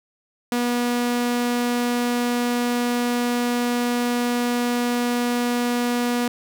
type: tone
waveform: sawtooth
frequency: 242.1 Hz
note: B3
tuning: 34 cents flat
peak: -16 dBFS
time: 0.52-6.28 s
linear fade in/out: 2 ms
effects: none